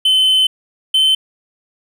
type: tone pair in turn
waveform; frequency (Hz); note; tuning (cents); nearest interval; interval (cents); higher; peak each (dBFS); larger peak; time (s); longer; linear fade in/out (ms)
triangle; 3055 / 3074; G7 / G7; -45 / -35; unison; 10; second; -8; neither; 0.05-0.47 / 0.94-1.15; first; 5
effects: none